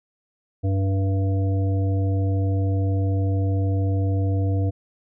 harmonic tone, 96.9 Hz, G2, 20 cents flat, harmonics 1 / 3 / 5 / 7, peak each -19 / -29 / -33 / -36 dBFS, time 0.63-4.71 s, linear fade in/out 20 ms, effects none

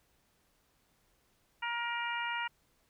harmonic tone, 472.1 Hz, A#4, 22 cents sharp, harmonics 2 / 3 / 4 / 5 / 6, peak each -37 / -39 / -40 / -41 / -42 dBFS, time 1.62-2.48 s, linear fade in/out 10 ms, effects pink hiss -72 dBFS RMS until 2.89 s

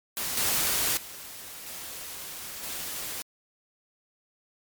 white noise with level steps, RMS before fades -31 / -26 / -42 / -39 / -35 dBFS, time 0.17-3.22 s, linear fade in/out 0 ms, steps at 0.37 / 0.97 / 1.66 / 2.63 s, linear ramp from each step 2 ms, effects MP3 96 kbps

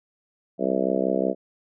harmonic tone, 65.41 Hz, C2, in tune, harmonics 3 / 4 / 5 / 6 / 7 / 8 / 9 / 10, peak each -29 / -29 / -29 / -29 / -29 / -29 / -29 / -29 dBFS, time 0.58-1.35 s, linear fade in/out 50 ms, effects none

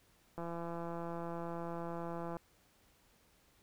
click train, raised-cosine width 1 ms, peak -29 dBFS, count 337, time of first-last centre 0.38-2.368 s, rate 169 Hz, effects pink hiss -69 dBFS RMS until 3.62 s

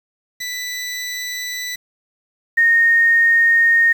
20% pulse / sine tone pair in turn, 1981 / 1848 Hz, B6 / A#6, +5 / -16 cents, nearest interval minor second, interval 121 cents, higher first, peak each -19 / -10 dBFS, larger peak second, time 0.4-1.76 / 2.57-3.93 s, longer neither, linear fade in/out 10 ms, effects 7-bit

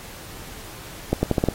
accelerating click train, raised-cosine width 2 ms, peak -5 dBFS, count 6, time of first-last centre 1.13-1.487 s, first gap 100 ms, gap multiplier 0.83, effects pink hiss -40 dBFS RMS until 1.54 s + AAC 48 kbps

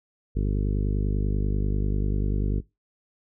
harmonic tone, 50.2 Hz, G1, 42 cents sharp, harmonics 1 / 2 / 3 / 4 / 5 / 6 / 7 / 8 / 9, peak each -23 / -29 / -33 / -35 / -37 / -39 / -40 / -41 / -42 dBFS, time 0.35-2.61 s, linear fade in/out 20 ms, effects noise-tail reverb RT60 0.2 s tail -19 dB re dry

